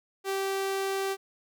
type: tone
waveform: sawtooth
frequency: 388.9 Hz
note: G4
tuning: 14 cents flat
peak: -24 dBFS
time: 0.24-1.17 s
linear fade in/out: 50 ms
effects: none